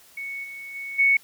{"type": "tone with level steps", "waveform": "sine", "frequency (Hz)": 2217, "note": "C#7", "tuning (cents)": 0, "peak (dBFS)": [-30, -35, -31, -15], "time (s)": [0.17, 1.17], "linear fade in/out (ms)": 5, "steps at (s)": [0.43, 0.74, 0.98], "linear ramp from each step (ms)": 20, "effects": ["white hiss -53 dBFS RMS until 1.23 s"]}